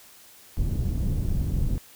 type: low-pass noise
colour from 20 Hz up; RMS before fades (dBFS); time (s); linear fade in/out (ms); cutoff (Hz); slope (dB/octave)
pink; -25; 0.57-1.78; 0; 160; 12
effects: white hiss -51 dBFS RMS until 1.95 s